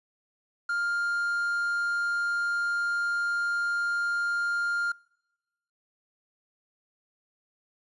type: tone with quantisation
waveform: triangle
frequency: 1402 Hz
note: F6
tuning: 6 cents sharp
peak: -24 dBFS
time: 0.69-4.92 s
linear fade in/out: 5 ms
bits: 9
effects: noise-tail reverb RT60 1.0 s tail -26 dB re dry + resampled to 24000 Hz